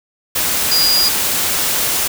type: tone in noise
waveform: sine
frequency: 4865 Hz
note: D#8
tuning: 40 cents flat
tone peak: -12 dBFS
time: 0.71-1.09 s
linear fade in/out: 10 ms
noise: white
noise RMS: -17 dBFS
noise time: 0.35-2.08 s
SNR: +2 dB
effects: none